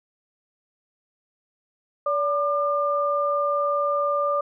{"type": "tone pair together", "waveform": "sine", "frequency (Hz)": [575, 1199.5], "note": ["D5", "D6"], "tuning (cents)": [-37, 36], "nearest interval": "octave + minor second", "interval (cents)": 1273, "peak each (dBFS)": -23, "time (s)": [2.06, 4.41], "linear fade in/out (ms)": 5, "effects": []}